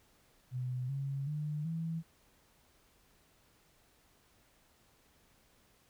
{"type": "tone with pitch steps", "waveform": "sine", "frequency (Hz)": [126.3, 137.73, 150.2, 163.79], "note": ["B2", "C#3", "D3", "E3"], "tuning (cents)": [39, -11, 39, -11], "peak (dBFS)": -34, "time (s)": [0.51, 2.03], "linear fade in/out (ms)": 50, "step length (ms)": 380, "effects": ["pink hiss -68 dBFS RMS until 5.89 s"]}